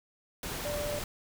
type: tone in noise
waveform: sine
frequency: 587.3 Hz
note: D5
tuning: in tune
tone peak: -33 dBFS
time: 0.65-0.99 s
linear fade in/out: 2 ms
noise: pink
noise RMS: -37 dBFS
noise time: 0.43-1.04 s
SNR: +1 dB
effects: none